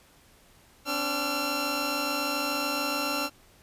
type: tone cluster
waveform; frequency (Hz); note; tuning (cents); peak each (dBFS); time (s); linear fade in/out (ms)
15% pulse; 262.3 / 289.3 / 1362; C4 / D4 / F6; +4 / -26 / -44; -30 / -25 / -23; 0.85-3.3; 50
effects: pink hiss -58 dBFS RMS until 3.62 s + resampled to 32000 Hz